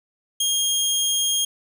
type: tone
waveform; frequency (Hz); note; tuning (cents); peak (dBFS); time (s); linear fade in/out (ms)
20% pulse; 3242; G#7; -42; -14; 0.4-1.45; 5
effects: none